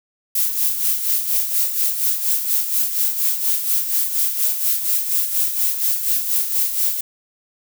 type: noise with tremolo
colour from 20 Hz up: violet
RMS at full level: -17 dBFS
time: 0.35-7.01 s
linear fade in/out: 5 ms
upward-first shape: sine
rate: 4.2 Hz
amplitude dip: 60%
effects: none